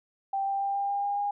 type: tone with pitch steps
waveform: sine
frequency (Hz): 784 / 789 / 794 / 799.1 / 804.2 / 809.3 / 814.5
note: G5 / G5 / G5 / G5 / G5 / G#5 / G#5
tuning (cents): 0 / +11 / +22 / +33 / +44 / -45 / -34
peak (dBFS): -26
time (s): 0.33-1.31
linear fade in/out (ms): 5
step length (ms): 140
effects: none